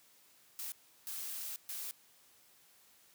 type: noise bursts at uneven times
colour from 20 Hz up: blue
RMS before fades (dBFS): -42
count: 3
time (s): 0.59-0.72 / 1.07-1.56 / 1.69-1.91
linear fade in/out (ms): 0
effects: white hiss -65 dBFS RMS until 3.14 s + high-pass 80 Hz 12 dB/octave